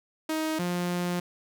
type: tone pair in turn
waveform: sawtooth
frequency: 314.9 / 176.73 Hz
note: D#4 / F3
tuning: +21 / +21 cents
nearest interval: minor seventh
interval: 1000 cents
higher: first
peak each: -23 dBFS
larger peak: neither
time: 0.29-0.59 / 0.59-1.2 s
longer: second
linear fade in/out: 5 ms
effects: none